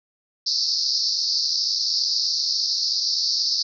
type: band-pass noise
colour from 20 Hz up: pink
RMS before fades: -23 dBFS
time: 0.46-3.63 s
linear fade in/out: 10 ms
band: 4300 to 5500 Hz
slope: 96 dB/octave
effects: none